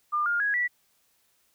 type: tone with pitch steps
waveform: sine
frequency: 1202 / 1413 / 1661.1 / 1952.7 Hz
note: D6 / F6 / G#6 / B6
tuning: +40 / +20 / 0 / -20 cents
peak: -23 dBFS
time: 0.12-0.68 s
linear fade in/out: 20 ms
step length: 140 ms
effects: white hiss -68 dBFS RMS until 1.54 s